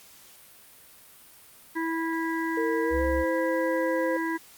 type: harmonic tone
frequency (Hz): 327.2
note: E4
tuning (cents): -13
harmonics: 1 / 3 / 5 / 6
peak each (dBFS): -28 / -33 / -35 / -36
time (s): 1.75-4.38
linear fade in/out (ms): 20
type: tone with pitch glide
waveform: sine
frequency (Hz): 458.9 to 518.1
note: A#4 to C5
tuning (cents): -27 to -17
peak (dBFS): -26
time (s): 2.57-4.17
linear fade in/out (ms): 5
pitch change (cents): +210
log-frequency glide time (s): 2.83-3.04
type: tone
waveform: sine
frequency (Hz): 67.7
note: C#2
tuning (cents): -40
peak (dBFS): -28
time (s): 2.9-3.25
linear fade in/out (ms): 50
effects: white hiss -52 dBFS RMS until 4.57 s + Opus 48 kbps